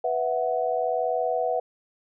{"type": "chord", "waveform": "sine", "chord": "B suspended fourth", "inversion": "none", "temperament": "equal", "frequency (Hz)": [493.9, 659.3, 740], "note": ["B4", "E5", "F#5"], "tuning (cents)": [0, 0, 0], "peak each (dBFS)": -27, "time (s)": [0.04, 1.6], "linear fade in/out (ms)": 5, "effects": []}